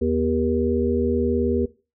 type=harmonic tone with a mistuned harmonic; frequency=78.9 Hz; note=D#2; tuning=25 cents sharp; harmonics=1 / 3 / 5 / 6; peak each=-26 / -23 / -24 / -25 dBFS; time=0.01-1.66 s; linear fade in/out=10 ms; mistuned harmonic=3; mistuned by=+35 cents; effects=noise-tail reverb RT60 0.3 s tail -18 dB re dry